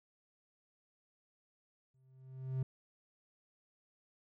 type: tone with exponential growth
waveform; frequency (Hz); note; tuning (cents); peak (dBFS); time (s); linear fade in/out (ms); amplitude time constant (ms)
triangle; 131; C3; +2; -29; 1.94-2.63; 5; 150
effects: none